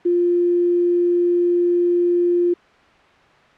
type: tone with quantisation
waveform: sine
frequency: 350 Hz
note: F4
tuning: 4 cents sharp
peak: -14 dBFS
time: 0.05-2.54 s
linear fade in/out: 10 ms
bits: 7
effects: white hiss -50 dBFS RMS until 3.57 s + low-pass 2000 Hz 12 dB/octave